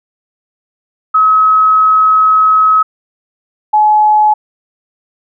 sine tone pair in turn, 1280 / 850.3 Hz, D#6 / G#5, +49 / +41 cents, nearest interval perfect fifth, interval 708 cents, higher first, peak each -5 dBFS, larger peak neither, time 1.14-2.83 / 3.73-4.34 s, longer first, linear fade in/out 10 ms, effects none

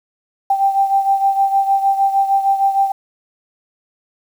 sine beating tone pair, 784 / 790.5 Hz, G5 / G5, 0 / +14 cents, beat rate 6.5 Hz, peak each -13 / -19 dBFS, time 0.5-2.92 s, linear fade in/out 5 ms, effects 7-bit

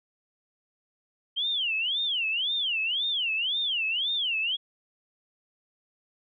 sine tone with vibrato, 3073 Hz, G7, 35 cents flat, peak -25 dBFS, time 1.36-4.57 s, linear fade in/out 20 ms, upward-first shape sine, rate 1.9 Hz, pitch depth 300 cents each way, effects none

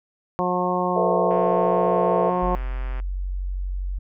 harmonic tone, 180.2 Hz, F#3, 45 cents flat, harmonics 1 / 2 / 3 / 4 / 5 / 6, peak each -27 / -27 / -27 / -27 / -27 / -27 dBFS, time 0.39-2.55 s, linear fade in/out 0 ms
sine chord, A suspended second, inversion none, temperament just, 440 / 495 / 660 Hz, A4 / B4 / E5, 0 / +4 / +2 cents, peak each -25 / -25 / -23 dBFS, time 0.96-2.3 s, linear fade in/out 5 ms
click train, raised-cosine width 0.5 ms, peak -25 dBFS, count 219, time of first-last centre 1.31-3 s, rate 129 Hz
sine tone, 46.25 Hz, F#1, in tune, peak -24 dBFS, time 2.42-3.99 s, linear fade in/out 10 ms
effects none

